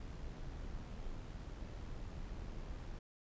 brown noise with amplitude modulation, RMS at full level -44 dBFS, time 0-2.99 s, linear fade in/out 5 ms, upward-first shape sine, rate 79 Hz, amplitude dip 35%, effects resampled to 16000 Hz

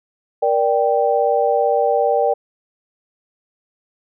sine chord, G minor, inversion first, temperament just, 470.4 / 588 / 784 Hz, Bb4 / D5 / G5, +16 / +2 / 0 cents, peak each -18 dBFS, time 0.42-2.34 s, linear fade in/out 10 ms, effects none

